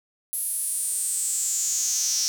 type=tone with high-pass filter sweep; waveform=square; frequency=119 Hz; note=A#2; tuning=36 cents sharp; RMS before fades=-26 dBFS; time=0.33-2.28 s; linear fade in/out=0 ms; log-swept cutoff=11000 to 5600 Hz; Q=7.5; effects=none